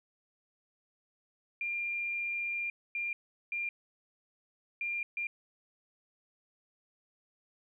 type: tone bursts at uneven times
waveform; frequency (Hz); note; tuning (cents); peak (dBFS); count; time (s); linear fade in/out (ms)
sine; 2395; D7; +33; -32; 5; 1.61-2.7 / 2.95-3.13 / 3.52-3.69 / 4.81-5.03 / 5.17-5.27; 2
effects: 12-bit